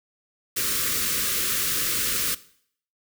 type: band-stop noise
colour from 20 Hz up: white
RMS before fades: -25 dBFS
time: 0.56-2.35 s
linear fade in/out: 10 ms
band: 550 to 1100 Hz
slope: 96 dB/octave
effects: noise-tail reverb RT60 0.6 s tail -18 dB re dry